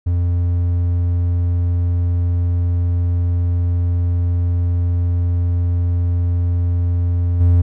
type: tone with level steps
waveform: triangle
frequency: 87.31 Hz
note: F2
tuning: in tune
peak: -12 / -7 dBFS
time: 0.06-7.62 s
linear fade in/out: 10 ms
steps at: 7.4 s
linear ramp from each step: 10 ms
effects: none